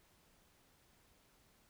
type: silence
effects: pink hiss -70 dBFS RMS until 1.69 s